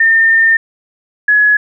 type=tone pair in turn; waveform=sine; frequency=1811 / 1689 Hz; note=A6 / G#6; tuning=+49 / +29 cents; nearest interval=minor second; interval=120 cents; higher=first; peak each=-6 dBFS; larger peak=neither; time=0-0.57 / 1.28-1.57 s; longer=first; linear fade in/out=5 ms; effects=none